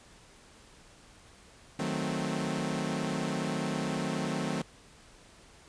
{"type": "chord", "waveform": "sawtooth", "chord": "D# diminished seventh", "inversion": "none", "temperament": "equal", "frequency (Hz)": [155.56, 185, 220, 261.6], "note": ["D#3", "F#3", "A3", "C4"], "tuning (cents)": [0, 0, 0, 0], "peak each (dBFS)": -32, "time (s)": [1.79, 4.62], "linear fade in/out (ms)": 5, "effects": ["pink hiss -56 dBFS RMS until 5.68 s", "resampled to 22050 Hz"]}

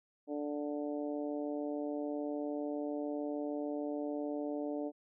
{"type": "harmonic tone", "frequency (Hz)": 146.83, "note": "D3", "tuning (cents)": 0, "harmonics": [2, 3, 4, 5, 6], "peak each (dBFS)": [-37, -42, -41, -48, -56], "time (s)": [0.27, 4.92], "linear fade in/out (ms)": 50, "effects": []}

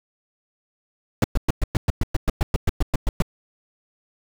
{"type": "noise bursts", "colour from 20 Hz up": "brown", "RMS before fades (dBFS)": -17, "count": 16, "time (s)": [1.22, 3.222], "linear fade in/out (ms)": 2, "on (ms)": 22, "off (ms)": 110, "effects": []}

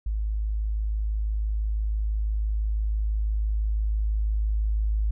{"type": "tone with level ramp", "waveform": "sine", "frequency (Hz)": 53, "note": "G#1", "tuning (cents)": 36, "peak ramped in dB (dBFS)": [-24, -21], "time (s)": [0.06, 5.11], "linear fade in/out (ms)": 5, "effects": []}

